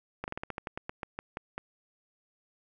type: slowing click train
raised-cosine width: 0.5 ms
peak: -20 dBFS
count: 14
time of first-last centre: 0.24-1.58 s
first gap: 39 ms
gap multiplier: 1.15
effects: none